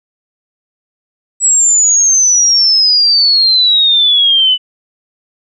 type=exponential sweep; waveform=sine; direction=down; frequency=7870 to 2974 Hz; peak=-6 dBFS; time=1.4-4.58 s; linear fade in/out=50 ms; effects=none